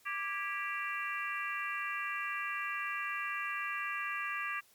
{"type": "harmonic tone with a mistuned harmonic", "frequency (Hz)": 392, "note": "G4", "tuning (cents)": 0, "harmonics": [3, 4, 5, 6, 7], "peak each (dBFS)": [-39, -40, -41, -42, -42], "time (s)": [0.05, 4.61], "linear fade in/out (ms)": 20, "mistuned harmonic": 4, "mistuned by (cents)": 82, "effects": ["white hiss -65 dBFS RMS until 4.74 s", "MP3 96 kbps"]}